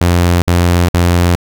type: tone bursts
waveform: sawtooth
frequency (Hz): 87.31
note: F2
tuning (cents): 0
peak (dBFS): -4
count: 3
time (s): 0.01-1.352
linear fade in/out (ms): 0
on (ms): 410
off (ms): 56
effects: none